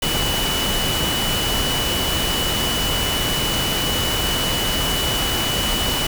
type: tone in noise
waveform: sine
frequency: 2960 Hz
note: F#7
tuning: in tune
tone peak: -23 dBFS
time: 0.02-6.07 s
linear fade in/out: 5 ms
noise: pink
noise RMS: -22 dBFS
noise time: 0.02-6.07 s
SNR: -4 dB
effects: none

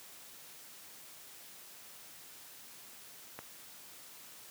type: click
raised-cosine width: 0.5 ms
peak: -27 dBFS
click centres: 3.39 s
effects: white hiss -53 dBFS RMS until 4.5 s + high-pass 100 Hz 12 dB/octave

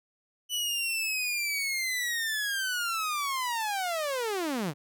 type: linear sweep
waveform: sawtooth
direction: down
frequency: 2985 to 130 Hz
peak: -25 dBFS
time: 0.49-4.74 s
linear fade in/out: 50 ms
effects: none

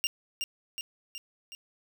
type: tone with echo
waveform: 25% pulse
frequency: 2794 Hz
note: F7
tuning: in tune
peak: -22 dBFS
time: 0.04-0.07 s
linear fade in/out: 0 ms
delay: 370 ms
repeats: 4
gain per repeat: -4 dB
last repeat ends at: 1.55 s
effects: none

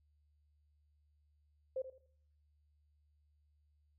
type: tone with echo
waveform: sine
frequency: 522 Hz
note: C5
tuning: 4 cents flat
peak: -35 dBFS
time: 1.76-1.82 s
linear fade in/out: 5 ms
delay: 81 ms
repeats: 3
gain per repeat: -11 dB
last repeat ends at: 2.063 s
effects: noise-tail reverb RT60 0.7 s tail -25 dB re dry + added 74 Hz sine -70 dBFS peak until 3.98 s

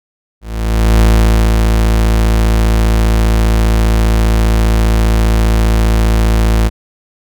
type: tone with ADSR envelope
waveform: 40% pulse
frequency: 55 Hz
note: A1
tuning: in tune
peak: -4 dBFS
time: 0.41-6.7 s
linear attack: 590 ms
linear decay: 530 ms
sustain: -3 dB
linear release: 33 ms
effects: none

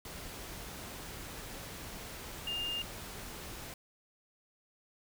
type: tone in noise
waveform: sine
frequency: 2813 Hz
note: F7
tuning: 12 cents sharp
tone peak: -34 dBFS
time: 2.47-2.82 s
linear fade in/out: 2 ms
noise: pink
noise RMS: -45 dBFS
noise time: 0.05-3.74 s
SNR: +8 dB
effects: none

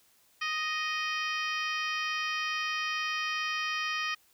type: harmonic tone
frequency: 622.3 Hz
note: D#5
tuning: in tune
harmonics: 2 / 3 / 4 / 5 / 6 / 7 / 8 / 9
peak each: -35 / -35 / -35 / -39 / -50 / -48 / -43 / -45 dBFS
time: 0.41-4.15 s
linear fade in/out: 10 ms
effects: white hiss -65 dBFS RMS until 4.33 s

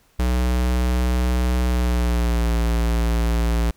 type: tone with pitch glide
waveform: square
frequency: 61.74 to 57.61 Hz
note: B1 to A#1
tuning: 0 to -20 cents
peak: -18 dBFS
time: 0.19-3.71 s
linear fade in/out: 5 ms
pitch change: -120 cents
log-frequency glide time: 1.67-2.53 s
effects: pink hiss -59 dBFS RMS until 3.76 s

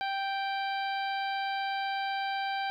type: harmonic tone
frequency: 784 Hz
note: G5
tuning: in tune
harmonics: 1 / 2 / 3 / 4 / 5 / 6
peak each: -31 / -37 / -41 / -43 / -45 / -47 dBFS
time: 0.01-2.7 s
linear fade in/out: 0 ms
effects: 11-bit

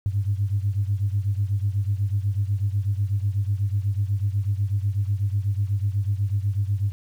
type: beating tone pair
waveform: sine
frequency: 98 / 106.1 Hz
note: G2 / G#2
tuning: 0 / +38 cents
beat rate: 8.1 Hz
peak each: -22 / -25 dBFS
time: 0.06-6.92 s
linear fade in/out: 0 ms
effects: tanh soft clip ceiling -13 dBFS + 9-bit

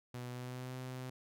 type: tone with pitch glide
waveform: sawtooth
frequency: 123.47 to 128.12 Hz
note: B2 to C3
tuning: 0 to -36 cents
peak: -38 dBFS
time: 0.14-1.1 s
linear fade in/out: 5 ms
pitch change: +64 cents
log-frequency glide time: 0.28-0.73 s
effects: none

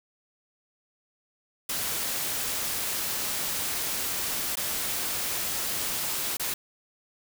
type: noise with dropouts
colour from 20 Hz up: white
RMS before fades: -30 dBFS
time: 1.69-6.54 s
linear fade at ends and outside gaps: 5 ms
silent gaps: 4.556-4.57 / 6.37-6.396 s
effects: none

